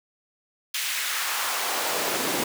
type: noise with high-pass filter sweep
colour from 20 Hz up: pink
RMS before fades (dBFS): -27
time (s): 0.74-2.44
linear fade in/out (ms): 5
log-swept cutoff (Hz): 2500 to 270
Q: 1.2
effects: none